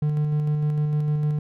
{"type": "tone with tremolo", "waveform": "triangle", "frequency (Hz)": 150, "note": "D3", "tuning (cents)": 37, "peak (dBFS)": -17, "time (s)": [0.02, 1.39], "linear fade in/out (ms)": 5, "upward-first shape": "square", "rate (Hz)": 6.6, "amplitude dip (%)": 25, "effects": []}